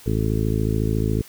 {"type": "harmonic tone", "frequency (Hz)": 54, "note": "A1", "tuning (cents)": -32, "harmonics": [1, 2, 3, 4, 5, 6, 7, 8], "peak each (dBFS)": [-25, -23, -27, -28, -30, -31, -31, -30], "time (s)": [0.06, 1.22], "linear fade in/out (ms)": 5, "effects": ["white hiss -46 dBFS RMS until 1.28 s"]}